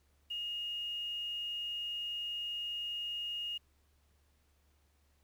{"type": "tone with quantisation", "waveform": "sine", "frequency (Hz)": 2855, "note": "F7", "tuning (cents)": 37, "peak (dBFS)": -36, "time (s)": [0.3, 3.58], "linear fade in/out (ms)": 10, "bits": 10, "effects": ["added 72 Hz sine -69 dBFS peak until 5.23 s", "pink hiss -75 dBFS RMS until 5.23 s"]}